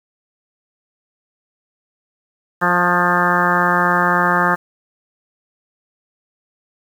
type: harmonic tone with a mistuned harmonic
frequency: 176.5 Hz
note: F3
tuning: 19 cents sharp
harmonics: 1 / 2 / 3 / 4 / 5 / 6 / 7 / 8 / 9 / 10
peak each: -22 / -25 / -25 / -24 / -21 / -22 / -19 / -24 / -20 / -23 dBFS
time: 2.61-4.56 s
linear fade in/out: 20 ms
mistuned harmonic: 6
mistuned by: +21 cents
effects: 7-bit